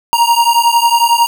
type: beating tone pair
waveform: square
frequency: 932.3 / 943.3 Hz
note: A#5 / A#5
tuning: 0 / +20 cents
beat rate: 11 Hz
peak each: -12 dBFS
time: 0.13-1.27 s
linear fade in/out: 0 ms
effects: none